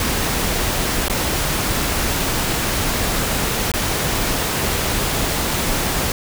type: noise with dropouts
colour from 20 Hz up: pink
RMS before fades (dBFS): -20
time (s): 0-6.12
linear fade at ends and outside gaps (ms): 1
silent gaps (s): 1.083-1.098 / 3.717-3.738
effects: none